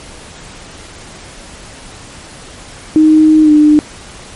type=tone with pitch glide; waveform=sine; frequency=311.1 to 300.9 Hz; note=D#4 to D4; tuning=0 to +42 cents; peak=-3 dBFS; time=2.96-3.79 s; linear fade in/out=0 ms; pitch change=-58 cents; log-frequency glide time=3.42-3.51 s; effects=pink hiss -33 dBFS RMS until 4.35 s + MP3 48 kbps